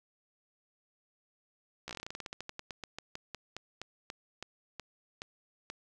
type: slowing click train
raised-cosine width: 0.2 ms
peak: -23 dBFS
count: 29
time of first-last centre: 1.88-5.7 s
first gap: 14 ms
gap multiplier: 1.14
effects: none